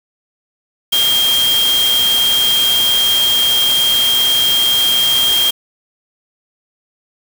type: tone in noise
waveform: sine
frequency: 3212 Hz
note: G7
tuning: 41 cents sharp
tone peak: -11 dBFS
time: 0.92-5.51 s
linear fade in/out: 10 ms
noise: white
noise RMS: -20 dBFS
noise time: 0.92-5.51 s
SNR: +6 dB
effects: none